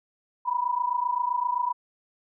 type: tone pair together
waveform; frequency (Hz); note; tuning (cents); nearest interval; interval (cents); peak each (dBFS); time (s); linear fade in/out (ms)
sine; 964.3 / 992; B5 / B5; -42 / +7; unison; 49; -27 / -26; 0.45-1.73; 20
effects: none